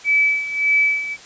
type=tone with tremolo; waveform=sine; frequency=2300 Hz; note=D7; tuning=37 cents flat; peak=-12 dBFS; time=0.04-1.17 s; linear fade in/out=50 ms; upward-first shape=sine; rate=1.7 Hz; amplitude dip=75%; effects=white hiss -41 dBFS RMS until 1.25 s + resampled to 16000 Hz